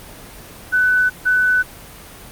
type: tone pair in turn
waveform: sine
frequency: 1500 / 1500 Hz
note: F#6 / F#6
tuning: +23 / +23 cents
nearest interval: unison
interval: 0 cents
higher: neither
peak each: -12 / -12 dBFS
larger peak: neither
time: 0.72-1.1 / 1.25-1.63 s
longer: neither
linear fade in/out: 20 ms
effects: pink hiss -38 dBFS RMS until 2.31 s + Opus 32 kbps